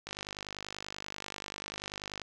click train, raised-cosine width 0.2 ms, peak -21 dBFS, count 109, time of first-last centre 0.07-2.217 s, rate 50.3 Hz, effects none

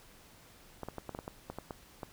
clicks, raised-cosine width 1 ms, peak -25 dBFS, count 11, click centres 0.833 / 0.886 / 0.983 / 1.093 / 1.149 / 1.189 / 1.279 / 1.5 / 1.586 / 1.708 / 2.032 s, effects pink hiss -58 dBFS RMS until 2.12 s

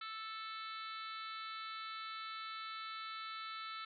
harmonic tone, 440 Hz, A4, in tune, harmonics 3 / 4 / 5 / 6 / 7 / 8 / 9 / 10, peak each -45 / -55 / -53 / -57 / -58 / -55 / -52 / -60 dBFS, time 0.01-3.85 s, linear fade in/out 5 ms, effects none

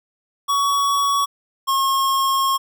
square tone pair in turn, 1124 / 1081 Hz, C#6 / C#6, +24 / -44 cents, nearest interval minor second, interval 68 cents, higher first, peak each -17 dBFS, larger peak neither, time 0.48-1.26 / 1.67-2.58 s, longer second, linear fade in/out 20 ms, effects none

